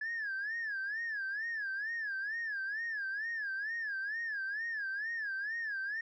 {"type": "tone with vibrato", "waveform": "sine", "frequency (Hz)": 1700, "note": "G#6", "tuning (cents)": 40, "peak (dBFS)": -33, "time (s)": [0.01, 6.01], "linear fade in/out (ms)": 5, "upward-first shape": "sine", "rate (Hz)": 2.2, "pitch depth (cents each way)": 160, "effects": ["tanh soft clip ceiling -32 dBFS"]}